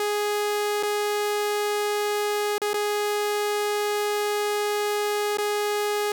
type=tone with dropouts; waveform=sawtooth; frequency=415.3 Hz; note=G#4; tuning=in tune; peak=-19 dBFS; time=0-6.12 s; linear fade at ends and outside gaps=2 ms; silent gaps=0.828-0.832 / 2.581-2.617 / 2.733-2.741 / 5.372-5.384 s; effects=none